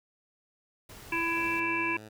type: noise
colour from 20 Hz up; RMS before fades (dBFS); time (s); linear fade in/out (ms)
pink; -48; 0.89-1.6; 5
type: harmonic tone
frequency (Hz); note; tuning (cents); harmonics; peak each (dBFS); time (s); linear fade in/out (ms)
333.6; E4; +21; 1 / 3 / 5 / 7 / 8; -34 / -33 / -36 / -32 / -33; 1.12-1.97; 5
type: tone with vibrato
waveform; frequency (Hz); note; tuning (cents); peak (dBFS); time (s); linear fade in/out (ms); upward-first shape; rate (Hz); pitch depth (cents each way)
10% pulse; 107.4; A2; -41; -37; 1.36-2.09; 10; sine; 6.2; 14
effects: none